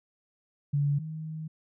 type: tone pair in turn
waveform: sine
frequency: 143.6 / 157.37 Hz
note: D3 / D#3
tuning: -39 / +20 cents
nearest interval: major second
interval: 159 cents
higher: second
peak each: -23 / -34 dBFS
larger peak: first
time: 0.73-0.99 / 0.99-1.48 s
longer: second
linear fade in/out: 10 ms
effects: none